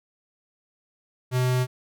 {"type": "tone", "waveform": "square", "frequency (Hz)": 126.6, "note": "B2", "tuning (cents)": 43, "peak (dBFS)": -21, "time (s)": [1.31, 1.67], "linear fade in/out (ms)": 50, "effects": []}